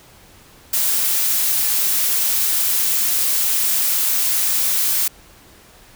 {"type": "noise", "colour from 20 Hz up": "blue", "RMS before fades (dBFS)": -18, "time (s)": [0.73, 5.08], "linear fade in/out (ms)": 5, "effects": ["pink hiss -47 dBFS RMS until 5.95 s"]}